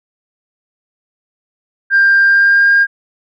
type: tone with pitch glide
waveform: sine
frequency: 1592 to 1612.4 Hz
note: G6 to G6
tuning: +26 to +48 cents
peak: -5 dBFS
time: 1.9-2.87 s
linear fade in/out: 50 ms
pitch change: +22 cents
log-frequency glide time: 2.23-2.73 s
effects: tanh soft clip ceiling -3 dBFS